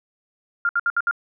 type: tone bursts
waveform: sine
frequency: 1400 Hz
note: F6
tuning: 4 cents sharp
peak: -17 dBFS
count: 5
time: 0.65-1.111 s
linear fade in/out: 2 ms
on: 41 ms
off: 64 ms
effects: none